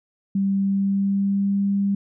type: tone with pitch glide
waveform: sine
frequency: 196 to 198.97 Hz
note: G3 to G3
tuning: 0 to +26 cents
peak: -18 dBFS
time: 0.35-1.95 s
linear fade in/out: 5 ms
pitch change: +26 cents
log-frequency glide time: 0.58-1.62 s
effects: none